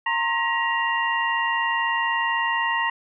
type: tone cluster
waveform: sine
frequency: 922 / 1062 / 1900 / 2788 Hz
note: A#5 / C6 / A#6 / F7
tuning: -19 / +25 / +33 / -4 cents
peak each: -25 / -28 / -24 / -30 dBFS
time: 0.06-2.9 s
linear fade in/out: 5 ms
effects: none